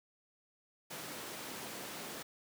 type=high-pass noise; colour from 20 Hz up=pink; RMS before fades=-45 dBFS; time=0.9-2.23 s; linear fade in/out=10 ms; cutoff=210 Hz; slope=12 dB/octave; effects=none